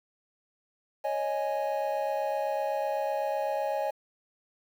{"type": "chord", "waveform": "triangle", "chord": "C# suspended second", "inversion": "none", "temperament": "equal", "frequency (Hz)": [554.4, 622.3, 830.6], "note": ["C#5", "D#5", "G#5"], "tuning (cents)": [0, 0, 0], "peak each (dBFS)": -30, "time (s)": [1.04, 3.91], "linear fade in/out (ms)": 10, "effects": ["9-bit"]}